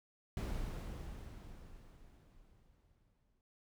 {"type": "noise with exponential decay", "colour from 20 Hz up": "brown", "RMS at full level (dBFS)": -37, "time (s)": [0.37, 3.41], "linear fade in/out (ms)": 1, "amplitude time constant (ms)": 660, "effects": []}